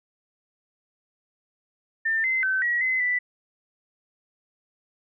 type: tone with pitch steps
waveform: sine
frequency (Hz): 1795 / 2062 / 1534 / 1916 / 2042 / 1980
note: A6 / C7 / G6 / A#6 / C7 / B6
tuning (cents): +34 / -26 / -38 / +47 / -43 / +4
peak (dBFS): -21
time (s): 2.05-3.19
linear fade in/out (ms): 10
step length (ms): 190
effects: none